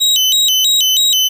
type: tone with vibrato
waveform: 35% pulse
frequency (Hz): 3403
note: G#7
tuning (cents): +41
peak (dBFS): -8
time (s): 0-1.29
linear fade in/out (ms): 20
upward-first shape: square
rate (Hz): 3.1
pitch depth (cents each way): 200
effects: 7-bit